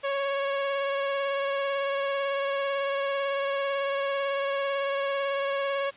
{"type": "tone with vibrato", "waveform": "sawtooth", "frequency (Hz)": 554.4, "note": "C#5", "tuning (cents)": 0, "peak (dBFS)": -22, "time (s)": [0.03, 5.91], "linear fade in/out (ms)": 20, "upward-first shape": "sine", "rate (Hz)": 18, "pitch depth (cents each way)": 16, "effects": ["white hiss -51 dBFS RMS until 5.96 s", "resampled to 8000 Hz"]}